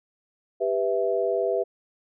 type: chord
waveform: sine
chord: E minor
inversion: first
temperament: just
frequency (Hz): 395.6 / 494.4 / 659.3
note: G4 / B4 / E5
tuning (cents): +16 / +2 / 0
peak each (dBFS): -26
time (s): 0.6-1.64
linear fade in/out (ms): 20
effects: none